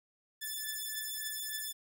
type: beating tone pair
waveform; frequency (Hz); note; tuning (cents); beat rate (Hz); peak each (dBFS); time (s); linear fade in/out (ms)
5% pulse; 1743 / 1746.5; A6 / A6; -17 / -13; 3.5; -29; 0.41-1.73; 20
effects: none